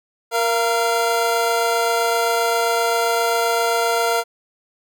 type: tone pair together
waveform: 25% pulse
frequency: 467.2 / 687 Hz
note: A#4 / F5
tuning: +4 / -29 cents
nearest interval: perfect fifth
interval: 667 cents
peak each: -16 dBFS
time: 0.31-4.24 s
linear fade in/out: 50 ms
effects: none